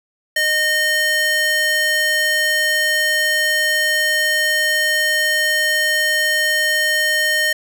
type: tone with high-pass filter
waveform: square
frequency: 614 Hz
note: D#5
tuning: 23 cents flat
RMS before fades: -17 dBFS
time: 0.36-7.53 s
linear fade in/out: 5 ms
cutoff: 1500 Hz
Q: 1.9
effects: none